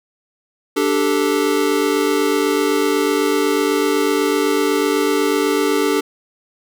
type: chord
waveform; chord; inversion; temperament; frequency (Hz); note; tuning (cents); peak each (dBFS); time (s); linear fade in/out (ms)
square; D suspended fourth; none; equal; 293.7 / 392 / 440; D4 / G4 / A4; 0 / 0 / 0; -20; 0.76-6.01; 10
effects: none